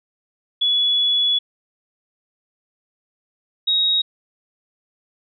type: tone pair in turn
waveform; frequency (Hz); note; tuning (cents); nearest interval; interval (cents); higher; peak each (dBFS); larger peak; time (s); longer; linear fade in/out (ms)
sine; 3400 / 3780; G#7 / A#7; +40 / +23; major second; 183; second; -15; neither; 0.61-1.39 / 3.67-4.02; first; 10
effects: none